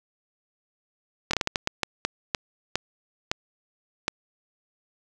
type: slowing click train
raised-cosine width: 0.2 ms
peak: -6 dBFS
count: 13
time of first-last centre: 1.31-4.081 s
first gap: 24 ms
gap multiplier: 1.37
effects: none